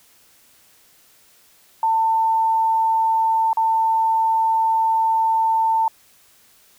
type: tone with dropouts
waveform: sine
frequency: 895 Hz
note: A5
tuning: 29 cents sharp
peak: -15 dBFS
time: 1.83-5.88 s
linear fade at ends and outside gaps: 2 ms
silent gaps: 3.531-3.571 s
effects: white hiss -54 dBFS RMS until 6.78 s